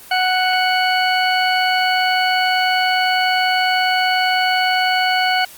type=harmonic tone; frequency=740 Hz; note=F#5; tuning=in tune; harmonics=1 / 2 / 3 / 4 / 6; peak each=-17 / -20 / -22 / -23 / -25 dBFS; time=0.11-5.45 s; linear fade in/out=5 ms; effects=white hiss -40 dBFS RMS until 5.57 s + Opus 24 kbps